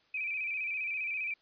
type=tone with vibrato; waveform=sine; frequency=2435 Hz; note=D#7; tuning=38 cents flat; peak=-32 dBFS; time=0.14-1.34 s; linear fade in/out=5 ms; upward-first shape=square; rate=15 Hz; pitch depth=63 cents each way; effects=white hiss -68 dBFS RMS until 1.41 s + resampled to 11025 Hz